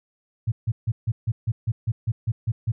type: tone bursts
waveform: sine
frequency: 112.2 Hz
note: A2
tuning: 34 cents sharp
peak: -19 dBFS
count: 12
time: 0.47-2.72 s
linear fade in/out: 10 ms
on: 50 ms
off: 150 ms
effects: none